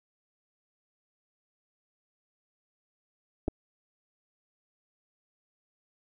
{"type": "clicks", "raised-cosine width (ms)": 2, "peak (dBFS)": -17, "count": 2, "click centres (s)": [3.48, 3.483], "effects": []}